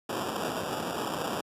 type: noise with sample-and-hold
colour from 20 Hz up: white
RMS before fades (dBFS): -32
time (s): 0.09-1.41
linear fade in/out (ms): 5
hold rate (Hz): 2100
effects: high-pass 150 Hz 12 dB/octave + resampled to 32000 Hz